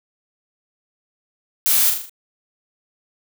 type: noise with echo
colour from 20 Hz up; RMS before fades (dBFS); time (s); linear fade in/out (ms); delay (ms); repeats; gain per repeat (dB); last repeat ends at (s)
blue; -17; 1.66-1.9; 0; 39; 5; -5; 2.095
effects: none